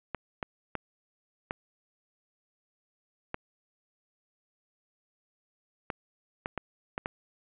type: clicks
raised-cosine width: 0.5 ms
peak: -17 dBFS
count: 10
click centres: 0.147 / 0.428 / 0.753 / 1.509 / 3.344 / 5.902 / 6.459 / 6.577 / 6.979 / 7.059 s
effects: resampled to 8000 Hz + 9-bit